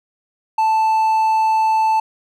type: tone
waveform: triangle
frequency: 880 Hz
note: A5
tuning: in tune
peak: -11 dBFS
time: 0.58-2 s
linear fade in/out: 5 ms
effects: none